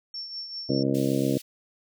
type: tone with tremolo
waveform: sine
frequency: 5440 Hz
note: F8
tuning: 46 cents flat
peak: -31 dBFS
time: 0.14-0.83 s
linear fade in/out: 2 ms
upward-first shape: triangle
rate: 5.1 Hz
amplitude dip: 60%
type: harmonic tone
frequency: 67.7 Hz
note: C#2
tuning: 40 cents flat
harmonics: 2 / 3 / 4 / 5 / 6 / 7 / 8 / 9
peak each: -29 / -30 / -26 / -29 / -39 / -31 / -35 / -35 dBFS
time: 0.69-1.38 s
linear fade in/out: 5 ms
type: high-pass noise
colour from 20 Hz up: pink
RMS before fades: -43 dBFS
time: 0.94-1.42 s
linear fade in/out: 10 ms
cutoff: 2800 Hz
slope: 24 dB/octave
effects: none